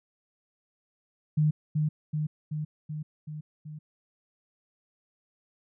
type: tone with echo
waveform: sine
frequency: 152.4 Hz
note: D#3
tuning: 36 cents flat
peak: -20 dBFS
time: 1.37-1.51 s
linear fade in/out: 10 ms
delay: 380 ms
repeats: 6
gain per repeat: -3 dB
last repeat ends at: 3.79 s
effects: none